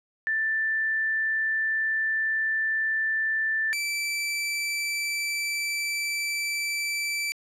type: tone pair in turn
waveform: sine / sawtooth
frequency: 1769 / 2326 Hz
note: A6 / D7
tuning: +9 / -17 cents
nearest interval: perfect fourth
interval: 474 cents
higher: second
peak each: -23 / -23 dBFS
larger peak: neither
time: 0.27-3.73 / 3.73-7.32 s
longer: second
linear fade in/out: 0 ms
effects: low-pass 11000 Hz 12 dB/octave